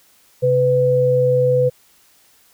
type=tone pair together; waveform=sine; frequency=132.9 / 500.3 Hz; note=C3 / B4; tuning=+27 / +22 cents; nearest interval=octave + major seventh; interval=2295 cents; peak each=-19 / -13 dBFS; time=0.42-1.7 s; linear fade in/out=20 ms; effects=white hiss -54 dBFS RMS until 2.53 s